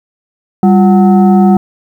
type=tone with frequency modulation; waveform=sine; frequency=196 Hz; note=G3; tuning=in tune; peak=-3 dBFS; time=0.63-1.57 s; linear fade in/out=2 ms; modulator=546 Hz; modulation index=0.71; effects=7-bit